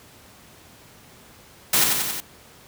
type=noise with echo; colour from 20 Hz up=white; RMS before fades=-18 dBFS; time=1.73-1.84 s; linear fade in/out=5 ms; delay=91 ms; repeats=4; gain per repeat=-3 dB; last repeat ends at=2.204 s; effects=pink hiss -49 dBFS RMS until 2.67 s + high-pass 60 Hz 12 dB/octave